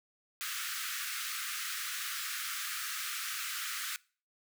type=high-pass noise; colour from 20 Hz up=pink; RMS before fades=-38 dBFS; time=0.41-3.96 s; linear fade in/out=0 ms; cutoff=1200 Hz; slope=96 dB/octave; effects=noise-tail reverb RT60 0.4 s tail -23 dB re dry